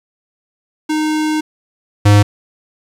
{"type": "tone pair in turn", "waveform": "square", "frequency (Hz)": [308.5, 102.95], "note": ["D#4", "G#2"], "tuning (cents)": [-15, -15], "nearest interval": "octave + perfect fifth", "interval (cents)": 1900, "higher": "first", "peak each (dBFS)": [-15, -6], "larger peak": "second", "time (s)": [[0.89, 1.41], [2.05, 2.23]], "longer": "first", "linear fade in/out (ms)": 10, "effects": ["low-pass 10000 Hz 12 dB/octave", "7-bit"]}